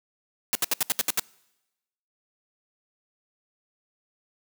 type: noise bursts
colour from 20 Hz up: white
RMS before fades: -23 dBFS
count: 8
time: 0.53-1.196 s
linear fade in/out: 0 ms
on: 22 ms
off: 70 ms
effects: noise-tail reverb RT60 1.0 s tail -25 dB re dry + high-pass 150 Hz 12 dB/octave